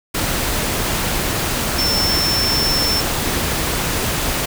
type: tone in noise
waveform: sine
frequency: 5370 Hz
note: E8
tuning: 31 cents sharp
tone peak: -17 dBFS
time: 1.78-3.01 s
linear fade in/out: 10 ms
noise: pink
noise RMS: -20 dBFS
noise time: 0.14-4.46 s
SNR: 0 dB
effects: none